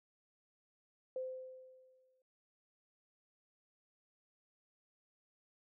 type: tone with exponential decay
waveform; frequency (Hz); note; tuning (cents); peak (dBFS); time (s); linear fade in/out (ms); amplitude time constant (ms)
sine; 516; C5; -24; -36; 1.16-2.22; 2; 230
effects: none